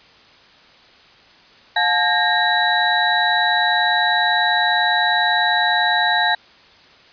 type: tone cluster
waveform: sine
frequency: 715 / 865 / 1614 / 1852 / 3918 Hz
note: F5 / A5 / G#6 / A#6 / B7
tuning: +41 / -30 / -50 / -12 / -15 cents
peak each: -21 dBFS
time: 1.76-6.35 s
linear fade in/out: 5 ms
effects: white hiss -48 dBFS RMS until 7.12 s + resampled to 11025 Hz